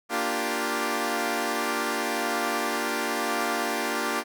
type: chord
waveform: 10% pulse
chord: G minor seventh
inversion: first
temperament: equal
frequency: 233.1 / 293.7 / 349.2 / 392 Hz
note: Bb3 / D4 / F4 / G4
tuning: 0 / 0 / 0 / 0 cents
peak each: -23 dBFS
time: 0.09-4.24 s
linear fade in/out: 50 ms
effects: none